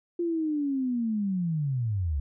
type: linear sweep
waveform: sine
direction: down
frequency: 349.2 to 66.4 Hz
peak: -25 dBFS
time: 0.19-2.2 s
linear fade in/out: 5 ms
effects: none